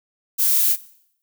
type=noise with echo; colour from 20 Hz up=violet; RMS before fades=-19 dBFS; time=0.38-0.74 s; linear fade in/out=20 ms; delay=26 ms; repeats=1; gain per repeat=-3 dB; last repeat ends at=0.766 s; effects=noise-tail reverb RT60 0.7 s tail -19 dB re dry